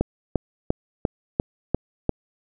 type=click train; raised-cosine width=2 ms; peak=-6 dBFS; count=7; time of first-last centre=0.01-2.093 s; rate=2.88 Hz; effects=none